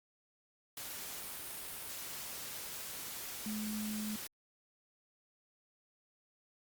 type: tone in noise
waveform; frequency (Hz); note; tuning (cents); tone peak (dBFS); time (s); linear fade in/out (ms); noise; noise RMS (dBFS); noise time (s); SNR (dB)
sine; 213.6; G#3; +49; -37; 3.46-4.16; 2; white; -44; 0.77-4.27; +4
effects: Opus 48 kbps